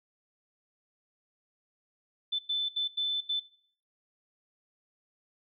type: tone bursts at uneven times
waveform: sine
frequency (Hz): 3520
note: A7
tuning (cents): 0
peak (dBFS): -27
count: 5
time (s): 2.32-2.39 / 2.49-2.69 / 2.76-2.88 / 2.97-3.21 / 3.29-3.4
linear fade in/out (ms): 10
effects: noise-tail reverb RT60 0.6 s tail -20 dB re dry